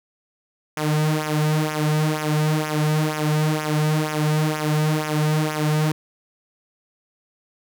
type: tone with flanger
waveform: sawtooth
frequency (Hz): 153.3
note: D#3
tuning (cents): -25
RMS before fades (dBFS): -21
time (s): 0.77-5.92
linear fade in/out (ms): 2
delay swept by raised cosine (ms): 0.23 to 3.73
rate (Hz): 2.1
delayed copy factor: -0.75
effects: none